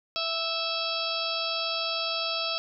harmonic tone with a mistuned harmonic, 657 Hz, E5, 6 cents flat, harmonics 1 / 2 / 4 / 5 / 6 / 7 / 8, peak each -35 / -35 / -35 / -35 / -35 / -35 / -35 dBFS, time 0.16-2.58 s, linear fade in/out 0 ms, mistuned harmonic 1, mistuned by +16 cents, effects none

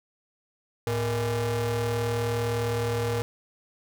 45% pulse ring-modulated tone, 180.8 Hz, F#3, 40 cents flat, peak -22 dBFS, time 0.87-3.22 s, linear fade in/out 0 ms, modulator 291 Hz, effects none

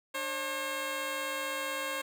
10% pulse tone pair together, 296.9 / 538 Hz, D4 / C5, +19 / +48 cents, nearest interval minor seventh, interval 1029 cents, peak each -34 / -25 dBFS, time 0.14-2.02 s, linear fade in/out 10 ms, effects none

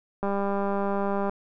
click train, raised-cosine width 1 ms, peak -15 dBFS, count 213, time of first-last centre 0.23-1.295 s, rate 199 Hz, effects none

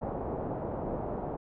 white low-pass noise, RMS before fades -35 dBFS, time 0.01-1.37 s, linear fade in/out 20 ms, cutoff 750 Hz, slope 24 dB/octave, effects none

